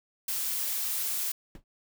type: noise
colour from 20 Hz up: blue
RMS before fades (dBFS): -31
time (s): 0.28-1.32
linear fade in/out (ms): 5
type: noise with exponential decay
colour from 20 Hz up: brown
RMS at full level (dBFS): -36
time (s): 1.55-1.64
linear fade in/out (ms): 2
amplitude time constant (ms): 18
effects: none